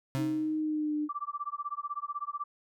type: tone with exponential decay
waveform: 35% pulse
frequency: 134.1 Hz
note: C3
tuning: 43 cents sharp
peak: -26 dBFS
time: 0.15-0.61 s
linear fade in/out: 0 ms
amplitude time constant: 100 ms
type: tone with pitch glide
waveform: sine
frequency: 310.4 to 300 Hz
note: D#4 to D4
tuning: -4 to +37 cents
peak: -28 dBFS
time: 0.16-1.09 s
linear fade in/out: 50 ms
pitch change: -59 cents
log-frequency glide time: 0.59-0.95 s
type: tone with tremolo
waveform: sine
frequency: 1168 Hz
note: D6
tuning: 10 cents flat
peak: -30 dBFS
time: 1.09-2.44 s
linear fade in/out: 5 ms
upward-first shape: sine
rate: 16 Hz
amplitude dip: 100%
effects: none